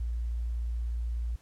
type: tone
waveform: sine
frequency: 58.27 Hz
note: A#1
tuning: in tune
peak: -29 dBFS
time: 0-1.36 s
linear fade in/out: 5 ms
effects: pink hiss -63 dBFS RMS until 1.41 s + low-pass 12000 Hz 12 dB/octave